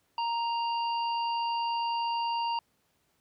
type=harmonic tone; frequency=932.3 Hz; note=A#5; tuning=in tune; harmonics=1 / 3 / 5; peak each=-28 / -38 / -42 dBFS; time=0.18-2.59 s; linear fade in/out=2 ms; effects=pink hiss -72 dBFS RMS until 3.2 s + high-pass 80 Hz 12 dB/octave